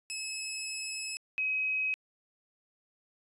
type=tone pair in turn; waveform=15% pulse / sine; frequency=2586 / 2539 Hz; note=E7 / D#7; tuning=-34 / +34 cents; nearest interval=unison; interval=32 cents; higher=first; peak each=-28 dBFS; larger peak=neither; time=0.1-1.17 / 1.38-1.94 s; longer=first; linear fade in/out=0 ms; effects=resampled to 24000 Hz